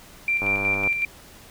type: tone with tremolo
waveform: sine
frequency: 2361 Hz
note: D7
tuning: 9 cents sharp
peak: -19 dBFS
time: 0.28-1.05 s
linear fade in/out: 2 ms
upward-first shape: square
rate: 5.4 Hz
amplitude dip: 45%
type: click train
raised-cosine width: 1 ms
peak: -16 dBFS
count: 46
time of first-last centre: 0.42-0.874 s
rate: 99.1 Hz
effects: pink hiss -47 dBFS RMS until 1.5 s